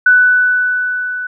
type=tone with level ramp; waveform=sine; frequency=1491 Hz; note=F#6; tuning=13 cents sharp; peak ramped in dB=-4 to -19 dBFS; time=0.06-1.27 s; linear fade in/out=5 ms; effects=none